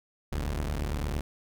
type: tone pair together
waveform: sawtooth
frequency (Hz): 40.8 / 72.7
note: E1 / D2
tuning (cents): -17 / -17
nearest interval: minor seventh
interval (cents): 1000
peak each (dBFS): -28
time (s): 0.32-1.21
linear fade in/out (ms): 0
effects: none